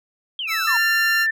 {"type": "exponential sweep", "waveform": "sine", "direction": "down", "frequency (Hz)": [3307, 896], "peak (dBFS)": -24, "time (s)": [0.39, 0.77], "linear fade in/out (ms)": 2}
{"type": "tone with pitch glide", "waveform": "15% pulse", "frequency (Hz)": [1318.5, 1384.9], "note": ["E6", "F6"], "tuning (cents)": [0, -15], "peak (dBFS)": -15, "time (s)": [0.47, 1.27], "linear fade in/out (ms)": 50, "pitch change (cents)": 85, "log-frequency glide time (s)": [0.62, 0.79]}
{"type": "tone", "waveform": "sine", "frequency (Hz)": 1777, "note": "A6", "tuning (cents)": 17, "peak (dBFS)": -17, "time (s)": [0.67, 1.31], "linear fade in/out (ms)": 10}
{"effects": []}